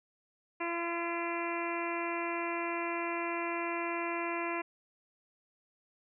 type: harmonic tone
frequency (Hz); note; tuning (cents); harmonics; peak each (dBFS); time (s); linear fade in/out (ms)
340.4; F4; -44; 1 / 2 / 3 / 4 / 5 / 6 / 7 / 8; -37 / -40 / -38 / -45 / -45 / -43 / -41 / -45; 0.6-4.62; 10
effects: none